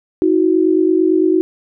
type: tone pair together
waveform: sine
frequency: 320 / 368.9 Hz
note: D#4 / F#4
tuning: +49 / -5 cents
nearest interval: major second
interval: 246 cents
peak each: -13 dBFS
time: 0.22-1.41 s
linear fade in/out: 0 ms
effects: none